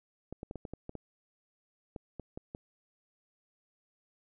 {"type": "clicks", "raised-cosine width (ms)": 2, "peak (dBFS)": -27, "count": 12, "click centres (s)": [0.326, 0.431, 0.511, 0.557, 0.652, 0.736, 0.894, 0.953, 1.962, 2.197, 2.375, 2.549], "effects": []}